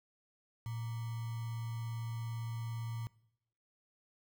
sine tone with sample-and-hold, 114.7 Hz, A#2, 28 cents flat, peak -37 dBFS, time 0.66-3.07 s, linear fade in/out 0 ms, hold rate 1050 Hz, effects noise-tail reverb RT60 0.8 s tail -22 dB re dry

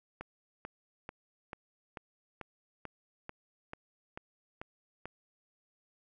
click train, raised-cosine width 0.5 ms, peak -26 dBFS, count 12, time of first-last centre 0.21-5.056 s, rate 2.27 Hz, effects none

